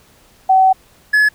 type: tone pair in turn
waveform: sine / triangle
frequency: 759 / 1703.9 Hz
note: F#5 / G#6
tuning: +44 / +44 cents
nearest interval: octave + major second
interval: 1400 cents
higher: second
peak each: -7 dBFS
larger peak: neither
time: 0.49-0.73 / 1.13-1.29 s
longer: first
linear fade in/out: 10 ms
effects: pink hiss -50 dBFS RMS until 1.34 s